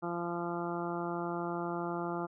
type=harmonic tone; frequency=172.3 Hz; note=F3; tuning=23 cents flat; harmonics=1 / 2 / 3 / 4 / 5 / 6 / 7 / 8; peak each=-40 / -37 / -45 / -41 / -42 / -47 / -43 / -46 dBFS; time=0.02-2.27 s; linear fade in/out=20 ms; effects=none